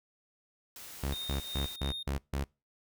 white noise, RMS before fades -47 dBFS, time 0.76-1.76 s, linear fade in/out 2 ms
sawtooth tone bursts, 69.3 Hz, C#2, in tune, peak -27 dBFS, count 6, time 1.03-2.44 s, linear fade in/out 5 ms, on 110 ms, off 150 ms
triangle tone with tremolo, 3686 Hz, A#7, 20 cents flat, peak -34 dBFS, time 1.12-2.03 s, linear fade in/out 5 ms, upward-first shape triangle, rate 2.7 Hz, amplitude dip 65%
effects noise-tail reverb RT60 0.3 s tail -25 dB re dry

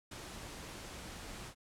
pink noise with ADSR envelope, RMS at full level -45 dBFS, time 0.11-1.55 s, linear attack 8 ms, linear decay 12 ms, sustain -2 dB, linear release 75 ms, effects low-pass 10000 Hz 12 dB/octave

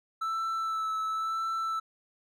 triangle tone with vibrato, 1318.5 Hz, E6, in tune, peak -27 dBFS, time 0.21-1.8 s, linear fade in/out 10 ms, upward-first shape sine, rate 0.96 Hz, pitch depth 18 cents each way, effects none

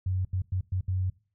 sine tone bursts at uneven times, 93 Hz, F#2, 9 cents sharp, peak -25 dBFS, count 5, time 0.06-0.25 / 0.33-0.42 / 0.52-0.61 / 0.72-0.81 / 0.88-1.1 s, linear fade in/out 5 ms, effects noise-tail reverb RT60 0.4 s tail -21 dB re dry

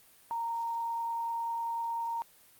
sine tone with frequency modulation, 926 Hz, A#5, 12 cents flat, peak -31 dBFS, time 0.31-2.22 s, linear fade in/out 0 ms, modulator 30.1 Hz, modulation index 0.22, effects white hiss -60 dBFS RMS until 2.59 s + Opus 32 kbps

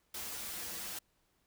white noise with comb filter, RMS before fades -42 dBFS, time 0.14-0.99 s, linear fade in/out 5 ms, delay 7.4 ms, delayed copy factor -0.95, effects pink hiss -75 dBFS RMS until 1.46 s

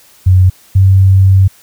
sine tone pair in turn, 92.5 / 95.8 Hz, F#2 / G2, 0 / -39 cents, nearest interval minor second, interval 61 cents, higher second, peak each -3 dBFS, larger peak neither, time 0.26-0.5 / 0.75-1.48 s, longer second, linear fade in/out 10 ms, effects white hiss -44 dBFS RMS until 1.62 s

